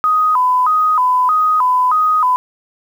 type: tone with vibrato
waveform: sine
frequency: 1120 Hz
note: C#6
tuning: 18 cents sharp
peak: -10 dBFS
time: 0.04-2.36 s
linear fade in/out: 0 ms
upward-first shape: square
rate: 1.6 Hz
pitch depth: 190 cents each way
effects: 7-bit